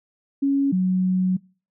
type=tone pair in turn; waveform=sine; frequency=277.2 / 185.01 Hz; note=C#4 / F#3; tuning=0 / 0 cents; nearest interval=perfect fifth; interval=700 cents; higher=first; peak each=-17 dBFS; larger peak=neither; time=0.42-0.72 / 0.72-1.37 s; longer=second; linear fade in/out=10 ms; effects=noise-tail reverb RT60 0.4 s tail -25 dB re dry